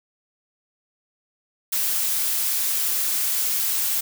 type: noise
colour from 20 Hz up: blue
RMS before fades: -23 dBFS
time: 1.72-4.01 s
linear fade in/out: 10 ms
effects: none